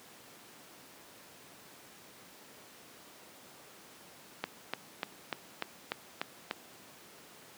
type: click train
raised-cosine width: 0.3 ms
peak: -16 dBFS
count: 8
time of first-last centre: 4.44-6.511 s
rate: 3.38 Hz
effects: pink hiss -54 dBFS RMS until 7.57 s + high-pass 200 Hz 12 dB/octave